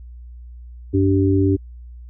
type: harmonic tone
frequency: 96.6 Hz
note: G2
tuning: 25 cents flat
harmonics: 1 / 3 / 4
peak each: -17 / -17 / -20 dBFS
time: 0.93-1.57 s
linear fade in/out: 20 ms
effects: added 60 Hz sine -35 dBFS peak until 2.09 s